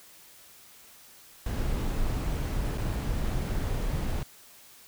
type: noise with dropouts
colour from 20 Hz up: brown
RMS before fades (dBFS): -29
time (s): 1.46-4.23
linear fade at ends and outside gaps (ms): 2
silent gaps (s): 2.776-2.78
effects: white hiss -53 dBFS RMS until 4.87 s

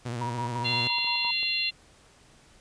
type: tone with vibrato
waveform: sawtooth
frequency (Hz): 120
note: B2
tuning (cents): -49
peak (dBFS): -27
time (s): 0.05-0.88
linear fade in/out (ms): 10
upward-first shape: triangle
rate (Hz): 14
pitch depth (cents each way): 85
type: tone with tremolo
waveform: sine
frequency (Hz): 956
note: A#5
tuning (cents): +43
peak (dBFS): -30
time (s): 0.21-1.31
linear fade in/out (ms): 5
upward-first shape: square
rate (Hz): 5.8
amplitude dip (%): 55
type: harmonic tone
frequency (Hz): 690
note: F5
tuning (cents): -21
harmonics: 3 / 4 / 5 / 6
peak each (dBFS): -38 / -28 / -34 / -29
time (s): 0.64-1.71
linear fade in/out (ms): 20
type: clicks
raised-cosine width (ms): 1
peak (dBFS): -33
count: 4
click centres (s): 0.984 / 1.046 / 1.25 / 1.43
effects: pink hiss -57 dBFS RMS until 2.6 s + resampled to 22050 Hz

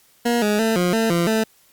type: tone with pitch steps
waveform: 20% pulse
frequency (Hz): 237.6 / 209 / 223.5 / 177.9 / 224.7 / 171.1 / 220.7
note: A#3 / G#3 / A3 / F3 / A3 / F3 / A3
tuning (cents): +33 / +11 / +27 / +32 / +37 / -35 / +5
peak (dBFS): -12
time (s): 0.25-1.44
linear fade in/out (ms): 10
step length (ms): 170
effects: white hiss -56 dBFS RMS until 1.72 s + Opus 48 kbps

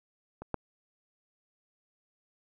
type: clicks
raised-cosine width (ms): 1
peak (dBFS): -27 / -16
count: 2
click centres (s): 0.42 / 0.543
effects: none

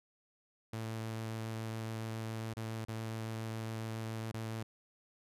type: tone with dropouts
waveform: sawtooth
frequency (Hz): 111.6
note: A2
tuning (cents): +25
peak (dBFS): -34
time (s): 0.73-4.63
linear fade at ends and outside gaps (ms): 5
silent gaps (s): 2.537-2.568 / 2.85-2.883 / 4.317-4.341
effects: resampled to 32000 Hz

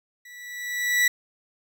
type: tone with level ramp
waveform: 40% pulse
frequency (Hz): 1955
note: B6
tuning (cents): -18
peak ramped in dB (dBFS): -43 to -15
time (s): 0.25-1.08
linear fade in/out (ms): 5
effects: none

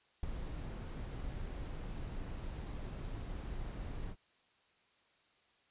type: noise with ADSR envelope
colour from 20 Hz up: brown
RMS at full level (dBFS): -36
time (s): 0.23-4.16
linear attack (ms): 3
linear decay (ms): 9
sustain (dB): -6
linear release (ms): 67
effects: white hiss -71 dBFS RMS until 5.7 s + resampled to 8000 Hz

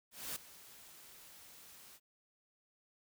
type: noise with ADSR envelope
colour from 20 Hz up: white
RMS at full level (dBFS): -40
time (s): 0.11-2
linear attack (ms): 250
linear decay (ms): 5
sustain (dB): -17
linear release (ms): 53
effects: none

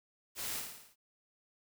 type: noise with echo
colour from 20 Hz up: white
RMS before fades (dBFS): -40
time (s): 0.35-0.63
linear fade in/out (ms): 50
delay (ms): 55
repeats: 6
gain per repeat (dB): -4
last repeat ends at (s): 0.96
effects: none

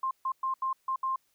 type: tone bursts at uneven times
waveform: sine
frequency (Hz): 1056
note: C6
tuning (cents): +16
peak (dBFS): -27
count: 6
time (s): 0.03-0.11 / 0.25-0.32 / 0.43-0.54 / 0.62-0.73 / 0.88-0.96 / 1.03-1.16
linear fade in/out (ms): 5
effects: white hiss -72 dBFS RMS until 1.34 s

